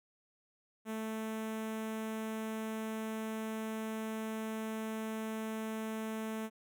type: tone with notch filter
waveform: sawtooth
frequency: 220 Hz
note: A3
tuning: in tune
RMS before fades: -39 dBFS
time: 0.85-6.5 s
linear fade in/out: 50 ms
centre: 4600 Hz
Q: 1.3
effects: none